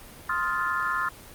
sine chord, F dominant seventh, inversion second, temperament just, 1047.7 / 1257.2 / 1396.9 / 1746.1 Hz, C6 / Eb6 / F6 / A6, +2 / +18 / 0 / -14 cents, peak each -29 / -31 / -28 / -31 dBFS, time 0.29-1.09 s, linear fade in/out 5 ms, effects pink hiss -46 dBFS RMS until 1.34 s + Opus 32 kbps

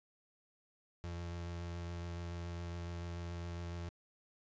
35% pulse tone with vibrato, 85.9 Hz, F2, 28 cents flat, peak -39 dBFS, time 1.04-3.89 s, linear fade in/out 0 ms, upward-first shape sine, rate 7.1 Hz, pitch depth 13 cents each way, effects resampled to 16000 Hz

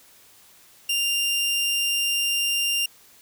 sawtooth tone, 2792 Hz, F7, 1 cent flat, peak -18 dBFS, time 0.89-2.86 s, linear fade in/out 5 ms, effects white hiss -53 dBFS RMS until 3.21 s

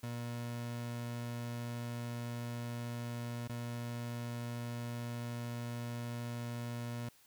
30% pulse tone with dropouts, 119.1 Hz, A#2, 38 cents sharp, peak -36 dBFS, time 0.03-7.09 s, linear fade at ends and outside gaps 5 ms, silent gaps 3.476-3.494 s, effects white hiss -65 dBFS RMS until 7.26 s

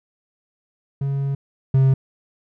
triangle tone pair in turn, 138.4 / 133.49 Hz, C#3 / C3, -2 / +35 cents, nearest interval minor second, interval 63 cents, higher first, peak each -18 / -10 dBFS, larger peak second, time 1.01-1.35 / 1.74-1.94 s, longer first, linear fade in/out 5 ms, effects none

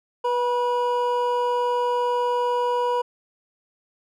triangle tone pair together, 489.6 / 971 Hz, B4 / B5, -15 / -30 cents, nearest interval octave, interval 1185 cents, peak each -21 dBFS, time 0.24-3.02 s, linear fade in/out 10 ms, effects none

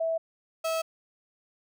sine / 35% pulse tone pair in turn, 654 / 649.1 Hz, E5 / E5, -14 / -27 cents, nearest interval unison, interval 13 cents, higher first, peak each -25 dBFS, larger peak neither, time 0-0.18 / 0.64-0.82 s, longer neither, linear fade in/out 10 ms, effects none

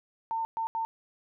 sine tone bursts at uneven times, 903 Hz, A5, 45 cents sharp, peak -28 dBFS, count 3, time 0.31-0.45 / 0.57-0.67 / 0.75-0.85 s, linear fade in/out 0 ms, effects none

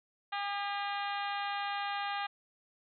harmonic tone with a mistuned harmonic, 404.3 Hz, G#4, 46 cents flat, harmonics 2 / 3 / 4 / 5 / 6 / 7 / 8 / 9 / 10, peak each -36 / -40 / -42 / -44 / -46 / -47 / -48 / -49 / -50 dBFS, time 0.32-2.27 s, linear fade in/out 10 ms, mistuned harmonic 5, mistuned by -43 cents, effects none

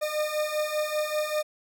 40% pulse beating tone pair, 604 / 609.1 Hz, D5 / D#5, +48 / -37 cents, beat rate 5.1 Hz, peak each -30 / -27 dBFS, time 0.01-1.43 s, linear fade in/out 20 ms, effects none

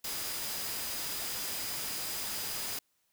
sine tone in noise, 4932 Hz, D#8, 16 cents flat, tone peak -44 dBFS, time 0.04-2.79 s, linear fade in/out 5 ms, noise white, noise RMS -37 dBFS, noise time 0.04-2.79 s, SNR -10 dB, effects white hiss -75 dBFS RMS until 3.12 s

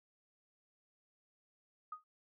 sine tone with exponential decay, 1244.5 Hz, D#6, in tune, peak -38 dBFS, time 1.92-2.04 s, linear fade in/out 5 ms, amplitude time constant 24 ms, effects none

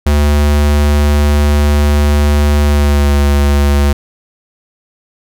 square tone with pitch glide, 73.3 to 71.42 Hz, D2 to D2, -3 to -48 cents, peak -8 dBFS, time 0.06-3.93 s, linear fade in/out 5 ms, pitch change -45 cents, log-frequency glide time 2.61-3.15 s, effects none

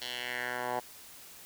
10% pulse tone with band-pass filter sweep, 123.47 Hz, B2, in tune, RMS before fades -36 dBFS, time 0.01-0.8 s, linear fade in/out 10 ms, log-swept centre 3900 to 860 Hz, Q 2.4, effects white hiss -51 dBFS RMS until 1.45 s

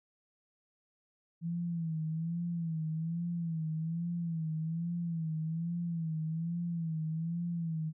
sine tone with vibrato, 164.81 Hz, E3, in tune, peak -32 dBFS, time 1.41-7.93 s, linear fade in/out 50 ms, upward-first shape sine, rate 1.2 Hz, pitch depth 80 cents each way, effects none

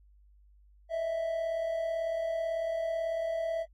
triangle tone pair together, 621.2 / 659.3 Hz, D#5 / E5, -3 / 0 cents, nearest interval minor second, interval 103 cents, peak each -38 / -28 dBFS, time 0.89-3.66 s, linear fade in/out 50 ms, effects added 50 Hz sine -57 dBFS peak until 3.73 s + AAC 48 kbps

